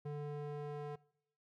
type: tone with band-pass filter sweep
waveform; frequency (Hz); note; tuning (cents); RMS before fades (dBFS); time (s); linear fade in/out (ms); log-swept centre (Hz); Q
square; 146.83; D3; 0; -43; 0.05-0.96; 10; 320 to 560; 1.1
effects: noise-tail reverb RT60 0.7 s tail -23 dB re dry